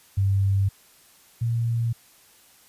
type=tone pair in turn; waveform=sine; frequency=98 / 116.54 Hz; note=G2 / A#2; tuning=0 / 0 cents; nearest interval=minor third; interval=300 cents; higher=second; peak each=-18 / -21 dBFS; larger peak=first; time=0.17-0.69 / 1.41-1.93 s; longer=neither; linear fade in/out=10 ms; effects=white hiss -55 dBFS RMS until 2.68 s + resampled to 32000 Hz